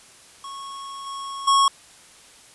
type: tone with level steps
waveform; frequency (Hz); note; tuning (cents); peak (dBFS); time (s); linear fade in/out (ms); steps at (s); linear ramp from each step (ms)
square; 1100; C#6; -14; -34 / -31 / -15; 0.44-1.68; 2; 1.06 / 1.47; 10
effects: white hiss -49 dBFS RMS until 2.54 s + resampled to 24000 Hz